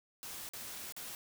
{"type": "noise with dropouts", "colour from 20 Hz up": "white", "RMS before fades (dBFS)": -45, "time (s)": [0.23, 1.15], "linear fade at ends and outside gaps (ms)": 0, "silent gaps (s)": [[0.49, 0.535], [0.923, 0.965]], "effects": []}